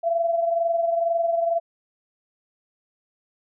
sine tone pair together, 672 / 694.1 Hz, E5 / F5, +33 / -11 cents, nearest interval minor second, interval 56 cents, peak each -20 / -28 dBFS, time 0.03-1.6 s, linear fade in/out 20 ms, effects none

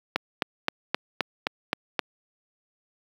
click train, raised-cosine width 0.3 ms, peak -6 dBFS, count 8, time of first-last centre 0.16-1.992 s, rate 3.82 Hz, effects high-pass 200 Hz 12 dB/octave + 8-bit

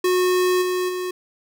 square tone with level steps, 364.4 Hz, F#4, 26 cents flat, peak -17 / -21 / -25 dBFS, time 0.04-1.11 s, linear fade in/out 5 ms, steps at 0.61 / 0.88 s, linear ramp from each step 20 ms, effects none

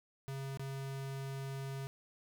square tone with dropouts, 135.9 Hz, C#3, 34 cents flat, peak -40 dBFS, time 0.28-1.87 s, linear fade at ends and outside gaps 0 ms, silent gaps 0.573-0.595 s, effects none

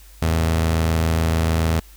sawtooth tone pair together, 81.2 / 108.27 Hz, E2 / A2, -26 / -27 cents, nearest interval perfect fourth, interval 499 cents, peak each -13 / -24 dBFS, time 0.22-1.8 s, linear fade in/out 5 ms, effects added 50 Hz sine -43 dBFS peak until 1.96 s + white hiss -50 dBFS RMS until 1.96 s

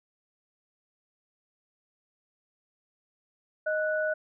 sine tone pair together, 621.4 / 1478 Hz, D#5 / F#6, -2 / -2 cents, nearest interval octave + minor third, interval 1500 cents, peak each -27 / -30 dBFS, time 3.66-4.14 s, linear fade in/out 10 ms, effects none

